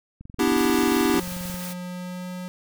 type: click train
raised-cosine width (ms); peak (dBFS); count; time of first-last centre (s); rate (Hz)
5; -28; 31; 0.21-1.543; 22.5
type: chord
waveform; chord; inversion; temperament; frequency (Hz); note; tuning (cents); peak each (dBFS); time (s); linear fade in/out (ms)
square; E minor seventh; second; equal; 246.9 / 293.7 / 329.6 / 392; B3 / D4 / E4 / G4; 0 / 0 / 0 / 0; -25; 0.39-1.2; 5
type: noise with tremolo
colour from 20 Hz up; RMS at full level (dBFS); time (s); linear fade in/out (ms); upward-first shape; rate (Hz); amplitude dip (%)
white; -36; 0.56-1.74; 20; triangle; 5.7; 25
type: tone with pitch glide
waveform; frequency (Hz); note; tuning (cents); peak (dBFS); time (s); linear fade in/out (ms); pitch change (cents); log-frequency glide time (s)
square; 179.5 to 181.27; F3 to F#3; +48 to -35; -32; 1.14-2.48; 0; +17; 1.83-2.29
effects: none